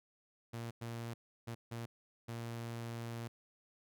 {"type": "tone bursts at uneven times", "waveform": "sawtooth", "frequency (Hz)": 116.54, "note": "A#2", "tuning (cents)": 0, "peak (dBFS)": -37, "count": 5, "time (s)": [[0.53, 0.71], [0.81, 1.14], [1.47, 1.55], [1.71, 1.86], [2.28, 3.28]], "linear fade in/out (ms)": 10, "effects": []}